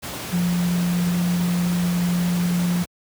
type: tone in noise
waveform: sine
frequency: 175.8 Hz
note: F3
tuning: 12 cents sharp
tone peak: -18 dBFS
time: 0.32-2.84 s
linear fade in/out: 20 ms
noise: pink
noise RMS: -31 dBFS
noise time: 0.02-2.86 s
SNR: +10 dB
effects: high-pass 80 Hz 12 dB/octave